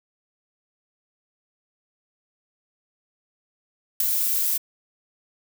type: noise with ADSR envelope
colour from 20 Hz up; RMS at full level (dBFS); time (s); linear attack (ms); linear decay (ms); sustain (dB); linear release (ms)
violet; -18; 4-4.58; 3; 6; -5; 11
effects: none